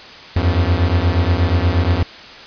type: beating tone pair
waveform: 45% pulse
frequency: 83 / 91.4 Hz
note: E2 / F#2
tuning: +12 / -21 cents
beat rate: 8.4 Hz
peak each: -16 dBFS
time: 0.36-2.03 s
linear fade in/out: 5 ms
effects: white hiss -36 dBFS RMS until 2.46 s + resampled to 11025 Hz